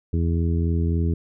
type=harmonic tone; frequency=83.6 Hz; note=E2; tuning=25 cents sharp; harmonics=1 / 2 / 3 / 4 / 5; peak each=-20 / -26 / -30 / -32 / -34 dBFS; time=0.13-1.14 s; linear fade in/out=5 ms; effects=none